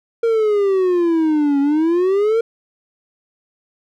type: exponential two-way sweep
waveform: triangle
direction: down then up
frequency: 466.2 to 276.8 to 466.2 Hz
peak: -11 dBFS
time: 0.23-2.41 s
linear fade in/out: 5 ms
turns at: 1.6 s
effects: none